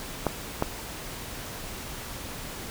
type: clicks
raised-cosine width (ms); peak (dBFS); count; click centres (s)
1; -9; 2; 0.267 / 0.624
effects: pink hiss -38 dBFS RMS until 2.7 s